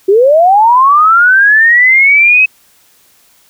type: linear sweep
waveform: sine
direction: up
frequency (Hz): 370 to 2573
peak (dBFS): -3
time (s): 0.08-2.46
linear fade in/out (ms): 10
effects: white hiss -48 dBFS RMS until 3.49 s